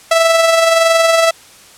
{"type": "tone with amplitude modulation", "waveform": "sawtooth", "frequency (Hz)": 659.3, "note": "E5", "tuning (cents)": 0, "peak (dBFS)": -3, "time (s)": [0.11, 1.31], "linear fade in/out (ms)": 5, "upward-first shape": "sine", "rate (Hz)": 21.5, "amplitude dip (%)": 40, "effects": ["white hiss -41 dBFS RMS until 1.77 s", "low-pass 10000 Hz 12 dB/octave"]}